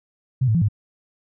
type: tone with pitch steps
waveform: sine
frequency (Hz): 129.6 / 109.6 / 168.9 / 105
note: C3 / A2 / E3 / G#2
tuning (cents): -16 / -6 / +42 / +19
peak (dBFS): -15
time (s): 0.41-0.686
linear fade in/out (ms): 10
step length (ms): 69
effects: none